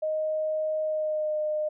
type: tone with pitch glide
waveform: sine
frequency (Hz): 622.3 to 610.2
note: D#5 to D#5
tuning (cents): 0 to -34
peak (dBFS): -25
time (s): 0.02-1.69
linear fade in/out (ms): 10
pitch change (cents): -34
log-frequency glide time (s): 0.82-1.38
effects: none